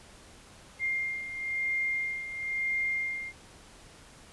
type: beating tone pair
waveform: sine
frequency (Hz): 2113 / 2114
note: C7 / C7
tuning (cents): +16 / +17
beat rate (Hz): 1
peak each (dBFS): -30 / -36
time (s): 0.79-3.33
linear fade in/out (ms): 50
effects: pink hiss -53 dBFS RMS until 4.32 s + resampled to 24000 Hz